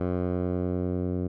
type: tone with low-pass filter sweep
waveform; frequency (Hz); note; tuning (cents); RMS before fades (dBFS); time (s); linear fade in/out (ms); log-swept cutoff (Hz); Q
10% pulse; 90.1; F#2; -45; -28; 0-1.28; 10; 960 to 390; 0.72
effects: none